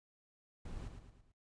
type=noise with echo; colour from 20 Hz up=brown; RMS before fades=-44 dBFS; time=0.65-0.88 s; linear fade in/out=5 ms; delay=110 ms; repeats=4; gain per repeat=-6 dB; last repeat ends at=1.32 s; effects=noise-tail reverb RT60 0.1 s tail -18 dB re dry + resampled to 22050 Hz